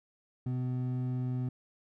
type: tone pair together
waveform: triangle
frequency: 126.6 / 252.3 Hz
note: B2 / B3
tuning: +43 / +37 cents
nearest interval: octave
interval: 1194 cents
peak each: -29 / -36 dBFS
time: 0.46-1.49 s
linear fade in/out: 5 ms
effects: none